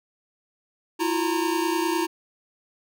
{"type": "tone cluster", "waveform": "square", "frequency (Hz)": [328.9, 358.7, 922], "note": ["E4", "F4", "A#5"], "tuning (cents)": [-4, 46, -19], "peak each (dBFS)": [-26, -28, -29], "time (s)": [0.99, 2.07], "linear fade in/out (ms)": 20, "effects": []}